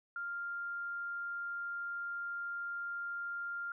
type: tone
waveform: sine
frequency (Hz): 1396.9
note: F6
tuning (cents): 0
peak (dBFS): -37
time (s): 0.16-3.72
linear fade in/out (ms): 2
effects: none